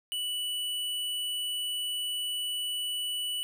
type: tone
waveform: square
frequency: 2960 Hz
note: F#7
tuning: in tune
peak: -31 dBFS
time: 0.12-3.43 s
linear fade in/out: 0 ms
effects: none